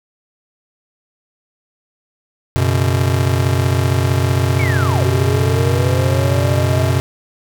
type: chord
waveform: square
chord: F# suspended fourth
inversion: none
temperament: just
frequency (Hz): 92.5 / 123.33 / 138.75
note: F#2 / B2 / C#3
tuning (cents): 0 / -2 / +2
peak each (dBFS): -17 / -17 / -22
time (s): 2.56-7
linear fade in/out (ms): 0
type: linear two-way sweep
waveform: sine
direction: down then up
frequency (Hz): 2330 to 376.3 to 652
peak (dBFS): -21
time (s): 4.59-6.91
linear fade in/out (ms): 5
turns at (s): 5.06
effects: none

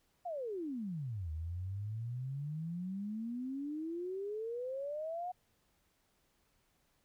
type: exponential two-way sweep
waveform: sine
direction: down then up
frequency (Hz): 736 to 76.8 to 736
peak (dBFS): -37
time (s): 0.25-5.32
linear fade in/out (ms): 10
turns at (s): 1.31
effects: pink hiss -75 dBFS RMS until 7.04 s

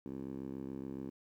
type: tone with band-pass filter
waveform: 10% pulse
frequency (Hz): 67.1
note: C2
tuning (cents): +44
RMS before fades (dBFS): -43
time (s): 0.06-1.1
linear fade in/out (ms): 0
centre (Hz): 280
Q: 1.7
effects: 12-bit

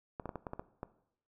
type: clicks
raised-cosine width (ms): 1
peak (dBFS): -25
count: 8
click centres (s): 0.198 / 0.257 / 0.292 / 0.357 / 0.468 / 0.534 / 0.595 / 0.831
effects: noise-tail reverb RT60 0.7 s tail -17 dB re dry

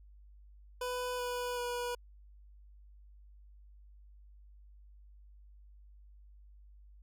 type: tone with pitch steps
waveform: 25% pulse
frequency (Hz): 497.6 / 491.9 / 486.2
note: B4 / B4 / B4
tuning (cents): +13 / -7 / -27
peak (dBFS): -31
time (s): 0.81-1.95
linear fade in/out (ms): 5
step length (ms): 380
effects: added 50 Hz sine -54 dBFS peak until 7.02 s

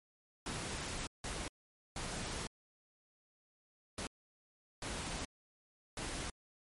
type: noise bursts at uneven times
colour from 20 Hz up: pink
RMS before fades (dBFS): -41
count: 6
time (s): 0.46-1.07 / 1.24-1.48 / 1.96-2.47 / 3.98-4.07 / 4.82-5.25 / 5.97-6.3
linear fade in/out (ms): 2
effects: MP3 48 kbps

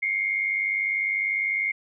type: tone pair together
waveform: sine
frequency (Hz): 2117 / 2217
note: C7 / C#7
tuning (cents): +20 / 0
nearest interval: minor second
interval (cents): 80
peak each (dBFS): -24 / -28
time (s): 0.02-1.72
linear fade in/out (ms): 10
effects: none

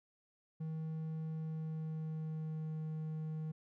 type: tone with pitch glide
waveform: triangle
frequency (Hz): 158.8 to 156.79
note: D#3 to D#3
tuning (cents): +36 to +14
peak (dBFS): -36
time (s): 0.6-3.52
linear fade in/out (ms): 10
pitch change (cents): -22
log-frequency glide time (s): 1.29-2.81
effects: none

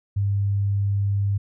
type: tone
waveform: sine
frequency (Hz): 100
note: G2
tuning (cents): +35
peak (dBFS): -19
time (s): 0.16-1.38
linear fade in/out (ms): 10
effects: none

